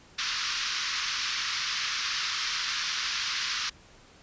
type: band-pass noise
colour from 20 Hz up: white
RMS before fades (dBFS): -31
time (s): 0.18-3.7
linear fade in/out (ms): 10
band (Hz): 1100 to 5800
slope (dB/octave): 48
effects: pink hiss -55 dBFS RMS until 4.22 s + resampled to 16000 Hz